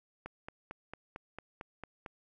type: click train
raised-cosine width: 0.5 ms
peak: -27 dBFS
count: 9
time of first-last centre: 0.26-2.062 s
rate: 4.44 Hz
effects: none